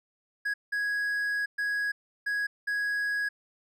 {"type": "tone bursts at uneven times", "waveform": "triangle", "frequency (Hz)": 1661.2, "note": "G#6", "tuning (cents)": 0, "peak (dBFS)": -25, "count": 5, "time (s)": [[0.45, 0.54], [0.72, 1.46], [1.58, 1.92], [2.26, 2.47], [2.67, 3.29]], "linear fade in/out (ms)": 10, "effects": []}